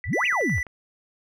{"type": "tone with exponential decay", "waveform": "sine", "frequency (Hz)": 1975.5, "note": "B6", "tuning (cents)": 0, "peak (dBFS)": -29, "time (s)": [0.04, 0.23], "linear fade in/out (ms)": 1, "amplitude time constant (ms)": 40}
{"type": "exponential two-way sweep", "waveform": "sine", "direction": "up then down", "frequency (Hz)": [53.1, 2938, 53.1], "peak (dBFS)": -22, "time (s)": [0.05, 0.62], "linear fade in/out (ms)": 50, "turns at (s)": 0.26}
{"type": "tone", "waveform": "triangle", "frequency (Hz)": 1975.5, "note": "B6", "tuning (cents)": 0, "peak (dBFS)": -23, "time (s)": [0.13, 0.63], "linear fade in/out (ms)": 2}
{"type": "click train", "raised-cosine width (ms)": 0.5, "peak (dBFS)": -28, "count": 6, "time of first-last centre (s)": [0.24, 0.667], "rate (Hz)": 11.7}
{"effects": []}